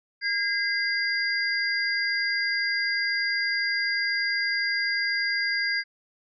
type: tone cluster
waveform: sine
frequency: 1626 / 2058 / 4797 Hz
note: G#6 / C7 / D8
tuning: -37 / -29 / +36 cents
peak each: -27 / -28 / -29 dBFS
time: 0.21-5.84 s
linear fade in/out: 50 ms
effects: none